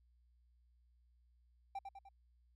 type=tone with echo; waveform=triangle; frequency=784 Hz; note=G5; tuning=in tune; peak=-38 dBFS; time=1.75-1.79 s; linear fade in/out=5 ms; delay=100 ms; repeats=3; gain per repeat=-5 dB; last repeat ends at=2.09 s; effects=added 60 Hz sine -68 dBFS peak until 2.55 s

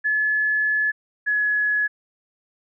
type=tone pair in turn; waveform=sine; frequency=1715 / 1692.4 Hz; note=A6 / G#6; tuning=-45 / +32 cents; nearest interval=unison; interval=23 cents; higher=first; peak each=-18 dBFS; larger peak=neither; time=0.04-0.92 / 1.26-1.88 s; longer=first; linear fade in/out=20 ms; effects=none

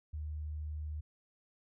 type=tone; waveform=sine; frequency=76.1 Hz; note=D#2; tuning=38 cents flat; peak=-37 dBFS; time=0.13-1.01 s; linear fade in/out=10 ms; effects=none

